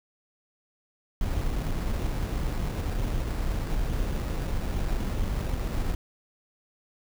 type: noise with sample-and-hold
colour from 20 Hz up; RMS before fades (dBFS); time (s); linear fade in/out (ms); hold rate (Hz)
brown; -28; 1.21-5.95; 2; 3150
effects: none